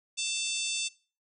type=harmonic tone with a mistuned harmonic; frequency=890 Hz; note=A5; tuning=20 cents sharp; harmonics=3 / 4 / 5 / 6 / 7 / 8 / 9 / 10; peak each=-36 / -35 / -39 / -41 / -38 / -40 / -38 / -43 dBFS; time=0.17-0.89 s; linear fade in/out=20 ms; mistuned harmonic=5; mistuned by=+39 cents; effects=noise-tail reverb RT60 0.4 s tail -24 dB re dry